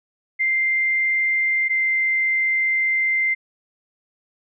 sine tone pair in turn, 2093 / 2085 Hz, C7 / C7, 0 / -7 cents, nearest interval unison, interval 7 cents, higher first, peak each -17 dBFS, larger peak neither, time 0.39-1.69 / 1.69-3.35 s, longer second, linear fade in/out 20 ms, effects none

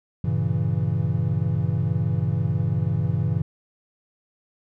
triangle chord, G diminished seventh, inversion none, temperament equal, 98 / 116.54 / 138.59 / 164.81 Hz, G2 / Bb2 / Db3 / Fb3, 0 / 0 / 0 / 0 cents, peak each -24 dBFS, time 0.24-3.42 s, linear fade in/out 5 ms, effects none

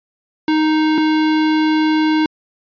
square tone pair in turn, 311.1 / 311.1 Hz, D#4 / D#4, 0 / 0 cents, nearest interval unison, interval 0 cents, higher neither, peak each -13 dBFS, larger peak neither, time 0.48-0.98 / 0.98-2.26 s, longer second, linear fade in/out 2 ms, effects resampled to 11025 Hz

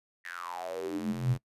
square tone with high-pass filter sweep, 43.65 Hz, F1, in tune, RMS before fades -34 dBFS, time 0.24-1.38 s, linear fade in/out 20 ms, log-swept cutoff 1900 to 100 Hz, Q 9.2, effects noise-tail reverb RT60 0.1 s tail -23 dB re dry + resampled to 32000 Hz

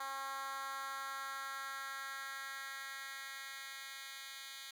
10% pulse tone with high-pass filter sweep, 271.1 Hz, C#4, 38 cents flat, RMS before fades -45 dBFS, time 0-4.71 s, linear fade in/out 5 ms, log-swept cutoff 990 to 2700 Hz, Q 2, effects none

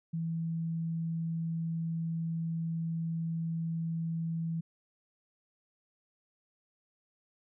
sine tone, 164.5 Hz, E3, 3 cents flat, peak -31 dBFS, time 0.13-4.61 s, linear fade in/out 10 ms, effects none

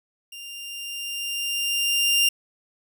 sawtooth tone with level ramp, 2794 Hz, F7, in tune, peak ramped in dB -34 to -13 dBFS, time 0.32-2.29 s, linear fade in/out 5 ms, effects none

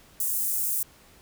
white high-pass noise, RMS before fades -27 dBFS, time 0.2-0.83 s, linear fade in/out 2 ms, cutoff 8000 Hz, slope 24 dB/octave, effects pink hiss -55 dBFS RMS until 1.21 s

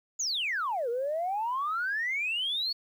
sine exponential two-way sweep, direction down then up, 7040 to 458.5 to 4476 Hz, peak -27 dBFS, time 0.19-2.73 s, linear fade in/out 10 ms, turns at 0.89 s, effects tanh soft clip ceiling -23 dBFS + 10-bit

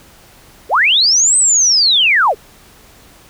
sine linear two-way sweep, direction up then down, 344 to 8280 to 344 Hz, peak -8 dBFS, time 0.69-2.35 s, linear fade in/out 50 ms, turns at 1.37 s, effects pink hiss -44 dBFS RMS until 3.29 s

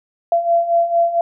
sine beating tone pair, 678 / 682.4 Hz, E5 / F5, +49 / -40 cents, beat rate 4.4 Hz, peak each -19 / -14 dBFS, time 0.32-1.21 s, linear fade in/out 2 ms, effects none

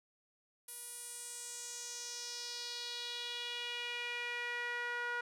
sawtooth tone with band-pass filter sweep, 481.4 Hz, B4, 44 cents flat, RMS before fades -42 dBFS, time 0.68-5.21 s, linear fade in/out 5 ms, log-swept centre 11000 to 1500 Hz, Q 3, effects none

